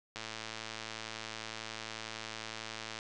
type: click train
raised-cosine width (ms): 0.2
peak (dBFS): -23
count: 315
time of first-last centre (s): 0.16-2.989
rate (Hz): 111
effects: resampled to 24000 Hz